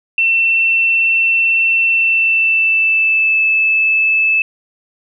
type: tone with pitch glide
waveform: sine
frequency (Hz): 2691 to 2619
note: E7 to E7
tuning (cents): +35 to -12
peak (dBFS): -10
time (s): 0.18-4.42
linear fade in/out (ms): 2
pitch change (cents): -47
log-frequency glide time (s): 1.9-3.43
effects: none